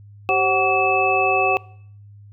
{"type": "tone cluster", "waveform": "sine", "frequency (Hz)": [388.9, 533, 747, 1142, 2617], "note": ["G4", "C5", "F#5", "D6", "E7"], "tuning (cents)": [-14, 32, 16, -49, -13], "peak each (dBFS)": [-23, -25, -19, -25, -20], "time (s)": [0.29, 1.57], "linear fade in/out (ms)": 0, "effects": ["noise-tail reverb RT60 0.6 s tail -22 dB re dry", "added 102 Hz sine -41 dBFS peak until 2.32 s"]}